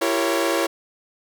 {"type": "chord", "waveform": "sawtooth", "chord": "E diminished seventh", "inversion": "none", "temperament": "equal with one note detuned", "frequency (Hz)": [337.1, 392, 466.2, 554.4], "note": ["E4", "G4", "Bb4", "Db5"], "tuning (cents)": [39, 0, 0, 0], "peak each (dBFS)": [-19, -24, -23, -20], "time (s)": [0.01, 0.67], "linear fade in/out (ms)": 10, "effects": []}